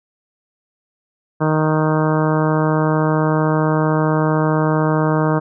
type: harmonic tone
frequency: 155.56 Hz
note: D#3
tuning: in tune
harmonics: 1 / 2 / 3 / 4 / 5 / 6 / 7 / 8 / 9 / 10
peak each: -17 / -20 / -22 / -23 / -29 / -25 / -27 / -28 / -33 / -31 dBFS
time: 1.4-5.4 s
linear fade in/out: 20 ms
effects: none